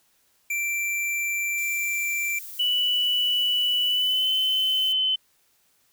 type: tone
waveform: square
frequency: 2349 Hz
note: D7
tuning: in tune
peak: -25 dBFS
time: 0.5-2.39 s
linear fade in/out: 5 ms
type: noise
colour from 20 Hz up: violet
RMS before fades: -39 dBFS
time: 1.57-4.93 s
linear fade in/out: 10 ms
type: tone with pitch glide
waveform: sine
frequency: 2960 to 3048 Hz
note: F#7 to G7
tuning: 0 to -49 cents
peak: -20 dBFS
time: 2.59-5.16 s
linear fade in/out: 10 ms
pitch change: +51 cents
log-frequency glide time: 3.86-4.29 s
effects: white hiss -65 dBFS RMS until 5.92 s